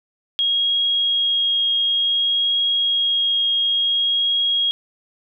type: tone with vibrato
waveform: sine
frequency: 3275 Hz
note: G#7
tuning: 25 cents flat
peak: -16 dBFS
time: 0.39-4.71 s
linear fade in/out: 0 ms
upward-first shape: triangle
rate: 0.56 Hz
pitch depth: 8 cents each way
effects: none